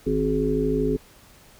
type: harmonic tone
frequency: 52.8 Hz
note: G#1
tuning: 29 cents sharp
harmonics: 1 / 3 / 5 / 7 / 8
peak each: -29 / -29 / -25 / -28 / -24 dBFS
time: 0.06-0.97 s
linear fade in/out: 10 ms
effects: pink hiss -52 dBFS RMS until 1.59 s